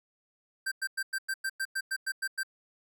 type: tone bursts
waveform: square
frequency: 1568 Hz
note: G6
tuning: in tune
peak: -30 dBFS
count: 12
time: 0.66-2.433 s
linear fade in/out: 10 ms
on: 57 ms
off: 99 ms
effects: none